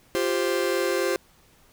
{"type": "chord", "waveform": "45% pulse", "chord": "F suspended second", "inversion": "none", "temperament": "just", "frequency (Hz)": [349.2, 392.9, 523.8], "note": ["F4", "G4", "C5"], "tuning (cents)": [0, 4, 2], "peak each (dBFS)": -27, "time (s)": [0.15, 1.16], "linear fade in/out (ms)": 0, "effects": ["pink hiss -58 dBFS RMS until 1.72 s"]}